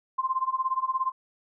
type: tone with tremolo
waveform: sine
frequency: 1046.5 Hz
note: C6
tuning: in tune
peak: -21 dBFS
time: 0.18-1.12 s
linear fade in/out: 10 ms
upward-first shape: sine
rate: 17 Hz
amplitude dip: 90%
effects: none